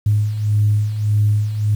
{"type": "beating tone pair", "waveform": "sine", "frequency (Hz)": [103.8, 105.5], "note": ["G#2", "G#2"], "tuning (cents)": [0, 28], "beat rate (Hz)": 1.7, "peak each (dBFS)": [-20, -14], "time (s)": [0.06, 1.75], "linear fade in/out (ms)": 5, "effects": ["tanh soft clip ceiling -6 dBFS", "7-bit"]}